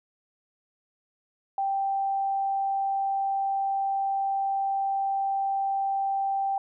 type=tone; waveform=sine; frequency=784 Hz; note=G5; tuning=in tune; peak=-24 dBFS; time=1.58-6.58 s; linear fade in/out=2 ms; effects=none